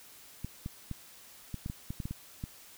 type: clicks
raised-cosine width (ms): 5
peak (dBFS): -24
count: 11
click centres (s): 0.446 / 0.661 / 0.913 / 1.543 / 1.661 / 1.699 / 1.905 / 2.002 / 2.055 / 2.11 / 2.439
effects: white hiss -54 dBFS RMS until 2.77 s